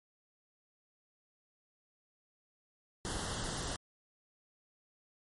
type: band-stop noise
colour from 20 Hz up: pink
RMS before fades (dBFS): -38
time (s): 3.05-3.76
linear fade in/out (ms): 0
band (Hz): 2000 to 2800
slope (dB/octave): 96
effects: MP3 48 kbps